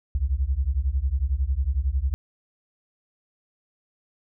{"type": "beating tone pair", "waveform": "sine", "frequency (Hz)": [61.74, 72.74], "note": ["B1", "D2"], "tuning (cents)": [0, -16], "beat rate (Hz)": 11, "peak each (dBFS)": -24, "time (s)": [0.15, 2.14], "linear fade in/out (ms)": 0, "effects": []}